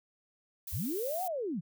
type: noise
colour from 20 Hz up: violet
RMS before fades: -41 dBFS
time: 0.67-1.28 s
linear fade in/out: 5 ms
type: linear two-way sweep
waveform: sine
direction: up then down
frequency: 54.3 to 765 to 140.8 Hz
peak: -32 dBFS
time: 0.72-1.61 s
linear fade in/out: 20 ms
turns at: 1.24 s
effects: none